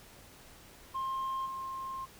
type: tone with level steps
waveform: sine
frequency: 1061 Hz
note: C6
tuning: 24 cents sharp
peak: -30 / -36 dBFS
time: 0.94-2.06 s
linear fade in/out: 20 ms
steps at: 1.45 s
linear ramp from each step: 20 ms
effects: tanh soft clip ceiling -31 dBFS + pink hiss -55 dBFS RMS until 2.19 s